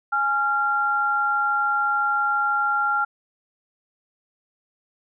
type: tone pair together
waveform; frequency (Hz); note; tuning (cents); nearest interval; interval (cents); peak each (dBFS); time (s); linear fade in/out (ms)
sine; 830 / 1383; G#5 / F6; -1 / -17; major sixth; 884; -25 / -20; 0.12-3.05; 10
effects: none